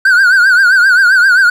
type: tone with vibrato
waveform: triangle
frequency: 1505 Hz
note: F#6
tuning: 29 cents sharp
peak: -3 dBFS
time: 0.05-1.5 s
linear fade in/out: 5 ms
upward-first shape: triangle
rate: 7.6 Hz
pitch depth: 130 cents each way
effects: none